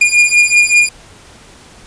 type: beating tone pair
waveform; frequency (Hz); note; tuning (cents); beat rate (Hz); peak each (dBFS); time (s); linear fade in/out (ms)
45% pulse; 2422 / 2427.2; D#7 / D#7; -47 / -44; 5.2; -10; 0.01-0.89; 5
effects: pink hiss -40 dBFS RMS until 1.86 s + resampled to 22050 Hz